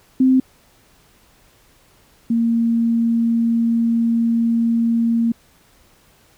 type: tone pair in turn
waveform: sine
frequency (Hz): 260 / 231.1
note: C4 / A#3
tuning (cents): -11 / -15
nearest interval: major second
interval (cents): 204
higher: first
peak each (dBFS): -10 / -14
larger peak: first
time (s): 0.2-0.4 / 2.3-5.32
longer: second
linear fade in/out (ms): 5
effects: pink hiss -54 dBFS RMS until 6.37 s